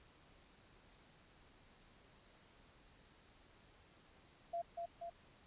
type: tone with echo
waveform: sine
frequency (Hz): 684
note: F5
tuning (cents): -36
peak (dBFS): -38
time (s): 4.53-4.62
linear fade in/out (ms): 10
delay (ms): 240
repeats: 2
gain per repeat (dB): -3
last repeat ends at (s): 5.1
effects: pink hiss -66 dBFS RMS until 5.46 s + resampled to 8000 Hz